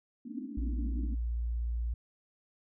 pink band-pass noise, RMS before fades -41 dBFS, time 0.25-1.15 s, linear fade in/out 10 ms, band 210 to 310 Hz, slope 96 dB/octave
sine tone, 58.27 Hz, A#1, in tune, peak -30 dBFS, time 0.57-1.94 s, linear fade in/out 5 ms
effects none

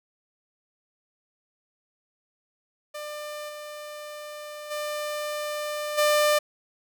sawtooth tone with level steps, 597 Hz, D5, 28 cents sharp, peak -30 / -33 / -25 / -15 dBFS, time 2.94-6.39 s, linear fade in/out 10 ms, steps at 3.48 / 4.7 / 5.97 s, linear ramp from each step 20 ms, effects none

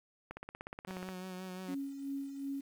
click train, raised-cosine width 0.5 ms, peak -28 dBFS, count 14, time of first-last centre 0.31-1.088 s, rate 16.7 Hz
sawtooth tone with vibrato, 185 Hz, F#3, in tune, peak -38 dBFS, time 0.87-1.75 s, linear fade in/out 10 ms, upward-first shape sine, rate 5.7 Hz, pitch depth 27 cents each way
sine tone with tremolo, 276.4 Hz, C#4, 5 cents flat, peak -35 dBFS, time 1.68-2.61 s, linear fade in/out 10 ms, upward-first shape sine, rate 2.7 Hz, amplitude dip 55%
effects 10-bit

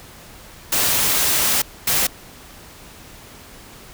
white noise bursts at uneven times, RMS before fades -18 dBFS, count 2, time 0.72-1.62 / 1.87-2.07 s, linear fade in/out 5 ms, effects pink hiss -42 dBFS RMS until 3.93 s

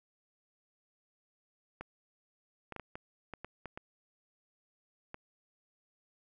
clicks, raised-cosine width 0.5 ms, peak -27 dBFS, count 10, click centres 1.81 / 2.723 / 2.763 / 2.797 / 2.955 / 3.337 / 3.446 / 3.657 / 3.775 / 5.144 s, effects none

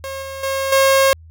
sawtooth tone with level steps, 540 Hz, C#5, 45 cents flat, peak -22 / -24 / -15 / -7 dBFS, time 0.04-1.13 s, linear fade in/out 0 ms, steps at 0.22 / 0.43 / 0.72 s, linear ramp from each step 5 ms, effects added 81 Hz sine -39 dBFS peak until 1.3 s

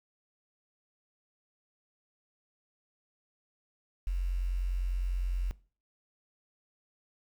sine tone with quantisation, 44.89 Hz, F1, 48 cents sharp, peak -28 dBFS, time 4.07-5.51 s, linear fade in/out 0 ms, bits 9, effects noise-tail reverb RT60 0.4 s tail -21 dB re dry

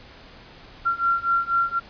sine beating tone pair, 1371 / 1375.1 Hz, F6 / F6, -32 / -27 cents, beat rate 4.1 Hz, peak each -23 / -22 dBFS, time 0.85-1.8 s, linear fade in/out 20 ms, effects pink hiss -46 dBFS RMS until 1.89 s + resampled to 11025 Hz

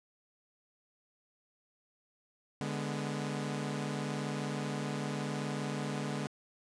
sawtooth chord, G# diminished, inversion second, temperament equal, 146.83 / 207.7 / 246.9 Hz, D3 / G#3 / B3, 0 / 0 / 0 cents, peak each -33 / -35 / -37 dBFS, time 2.61-6.27 s, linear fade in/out 0 ms, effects resampled to 22050 Hz

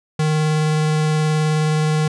square tone with vibrato, 154.4 Hz, D#3, 13 cents flat, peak -16 dBFS, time 0.19-2.08 s, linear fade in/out 5 ms, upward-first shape sine, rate 19 Hz, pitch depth 10 cents each way, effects resampled to 22050 Hz

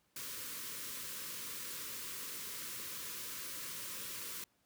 white band-stop noise, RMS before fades -44 dBFS, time 0.16-4.44 s, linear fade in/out 2 ms, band 570 to 950 Hz, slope 96 dB/octave, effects pink hiss -75 dBFS RMS until 4.65 s + high-pass 80 Hz 12 dB/octave

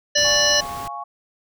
harmonic tone, 587.3 Hz, D5, in tune, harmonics 1 / 3 / 5 / 7 / 9 / 10, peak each -22 / -22 / -22 / -22 / -22 / -22 dBFS, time 0.15-0.61 s, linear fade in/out 10 ms
pink noise, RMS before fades -36 dBFS, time 0.17-0.88 s, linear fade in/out 5 ms
sine chord, Db major, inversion first, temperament equal, 698.5 / 830.6 / 1108.7 Hz, F5 / Ab5 / Db6, 0 / 0 / 0 cents, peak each -35 / -33 / -31 dBFS, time 0.24-1.04 s, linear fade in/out 10 ms
effects none

